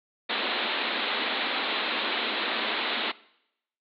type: band-pass noise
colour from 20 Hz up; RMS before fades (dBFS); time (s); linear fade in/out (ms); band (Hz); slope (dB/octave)
white; -29; 0.29-3.12; 10; 210 to 4100; 96
effects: noise-tail reverb RT60 0.8 s tail -21 dB re dry